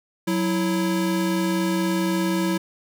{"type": "tone pair together", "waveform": "square", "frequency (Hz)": [185, 329.6], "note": ["F#3", "E4"], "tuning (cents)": [0, 0], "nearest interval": "minor seventh", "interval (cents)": 1000, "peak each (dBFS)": -24, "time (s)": [0.27, 2.58], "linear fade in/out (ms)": 10, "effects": []}